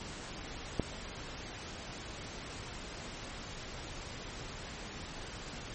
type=click; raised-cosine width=2 ms; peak=-16 dBFS; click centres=0.797 s; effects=pink hiss -44 dBFS RMS until 5.74 s + MP3 32 kbps